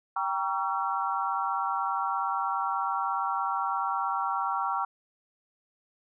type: chord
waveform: sine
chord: G diminished seventh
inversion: none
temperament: just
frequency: 784 / 940.8 / 1128.9 / 1354.7 Hz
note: G5 / Bb5 / Db6 / Fb6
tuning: 0 / +16 / +31 / +47 cents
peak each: -32 dBFS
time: 0.16-4.85 s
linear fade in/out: 5 ms
effects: none